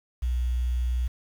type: tone with quantisation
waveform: sine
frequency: 61.3 Hz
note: B1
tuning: 12 cents flat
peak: -23 dBFS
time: 0.22-1.08 s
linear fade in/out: 10 ms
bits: 8
effects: none